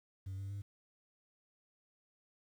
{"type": "tone with pitch steps", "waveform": "sine", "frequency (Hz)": [95.7, 98.05, 100.46], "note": ["G2", "G2", "G2"], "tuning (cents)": [-41, 1, 43], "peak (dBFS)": -37, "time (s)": [0.26, 0.62], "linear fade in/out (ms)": 10, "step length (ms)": 120, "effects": ["tanh soft clip ceiling -39 dBFS", "11-bit"]}